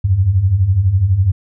sine beating tone pair, 86.3 / 98.3 Hz, F2 / G2, -20 / +5 cents, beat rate 12 Hz, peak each -17 / -11 dBFS, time 0.04-1.32 s, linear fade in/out 10 ms, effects none

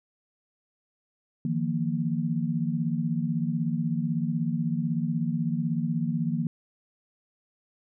sine chord, Eb suspended second, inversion none, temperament equal with one note detuned, 155.56 / 171.71 / 233.1 Hz, Eb3 / F3 / Bb3, 0 / -29 / 0 cents, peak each -29 dBFS, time 1.45-6.47 s, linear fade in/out 2 ms, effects none

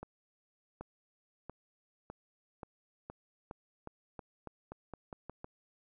accelerating click train, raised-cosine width 1 ms, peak -29 dBFS, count 15, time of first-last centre 0.03-5.444 s, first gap 780 ms, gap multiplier 0.88, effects none

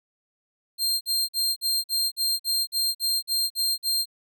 sawtooth tone bursts, 4186 Hz, C8, in tune, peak -19 dBFS, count 12, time 0.78-4.057 s, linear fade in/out 50 ms, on 230 ms, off 47 ms, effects none

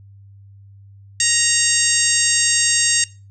harmonic tone with a mistuned harmonic, 930 Hz, A#5, 4 cents flat, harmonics 2 / 3 / 4 / 5 / 6 / 7 / 8 / 9, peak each -24 / -25 / -26 / -23 / -24 / -21 / -21 / -21 dBFS, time 1.2-3.04 s, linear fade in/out 2 ms, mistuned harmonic 2, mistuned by +19 cents, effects noise-tail reverb RT60 0.3 s tail -21 dB re dry + added 99 Hz sine -41 dBFS peak until 3.3 s

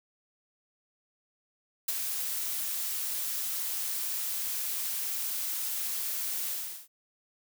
blue noise with ADSR envelope, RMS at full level -27 dBFS, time 1.88-6.88 s, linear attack 9 ms, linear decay 25 ms, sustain -6 dB, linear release 380 ms, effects none

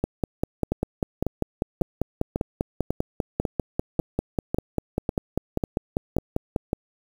two click trains, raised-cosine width 2 ms, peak -10 / -9 dBFS, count 12 / 34, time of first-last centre 0.72-6.731 / 0.04-6.562 s, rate 1.83 / 5.06 Hz, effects 7-bit

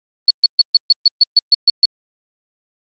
sine tone bursts, 4419 Hz, C#8, 6 cents flat, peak -3 dBFS, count 11, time 0.28-1.855 s, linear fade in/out 2 ms, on 25 ms, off 130 ms, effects Opus 24 kbps

